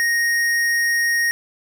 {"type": "tone with hard clipping", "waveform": "sine", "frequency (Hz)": 1866, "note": "A#6", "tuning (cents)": 1, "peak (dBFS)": -18, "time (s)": [0, 1.31], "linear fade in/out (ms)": 0, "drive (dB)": 14, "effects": []}